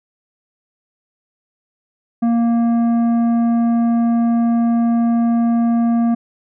sine tone with tanh clipping, 233.2 Hz, A#3, 1 cent sharp, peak -14 dBFS, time 2.22-6.15 s, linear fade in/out 10 ms, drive 9 dB, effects none

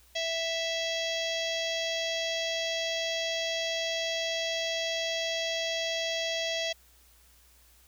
harmonic tone with a mistuned harmonic, 659 Hz, E5, 1 cent flat, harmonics 1 / 3 / 4 / 5 / 6 / 7 / 8 / 9 / 10, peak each -33 / -37 / -39 / -34 / -42 / -41 / -43 / -46 / -44 dBFS, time 0.15-6.73 s, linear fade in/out 10 ms, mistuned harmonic 9, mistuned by -34 cents, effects added 60 Hz sine -61 dBFS peak until 7.87 s + white hiss -61 dBFS RMS until 7.87 s

